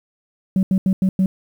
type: tone bursts at uneven times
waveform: sine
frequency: 189 Hz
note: F#3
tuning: 37 cents sharp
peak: -11 dBFS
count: 5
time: 0.56-0.63 / 0.71-0.78 / 0.86-0.93 / 1.02-1.09 / 1.19-1.26 s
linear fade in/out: 2 ms
effects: tanh soft clip ceiling -11 dBFS + 8-bit